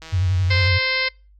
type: click train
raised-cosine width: 0.2 ms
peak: -21 dBFS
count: 107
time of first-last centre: 0.02-0.678 s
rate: 161 Hz
type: tone with vibrato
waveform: sine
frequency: 92.3 Hz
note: F#2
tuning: 4 cents flat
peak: -16 dBFS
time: 0.12-0.79 s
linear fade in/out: 20 ms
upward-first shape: triangle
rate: 11 Hz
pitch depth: 110 cents each way
type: harmonic tone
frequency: 521 Hz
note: C5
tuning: 7 cents flat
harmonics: 1 / 2 / 3 / 4 / 5 / 6 / 7 / 8 / 9 / 10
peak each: -30 / -33 / -30 / -21 / -31 / -31 / -33 / -28 / -32 / -31 dBFS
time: 0.5-1.09 s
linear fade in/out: 10 ms
effects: noise-tail reverb RT60 0.3 s tail -26 dB re dry + added 50 Hz sine -48 dBFS peak until 1.39 s